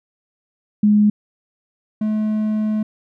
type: tone pair in turn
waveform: sine / triangle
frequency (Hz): 209.1 / 214.7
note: G#3 / A3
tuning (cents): +12 / -42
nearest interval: unison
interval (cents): 46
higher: second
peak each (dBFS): -10 / -15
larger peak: first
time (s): 0.83-1.1 / 2.01-2.83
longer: second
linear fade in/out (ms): 5
effects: none